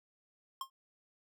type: tone with exponential decay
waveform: square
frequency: 1067 Hz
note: C6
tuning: 34 cents sharp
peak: -34 dBFS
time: 0.61-0.7 s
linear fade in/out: 2 ms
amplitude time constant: 18 ms
effects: none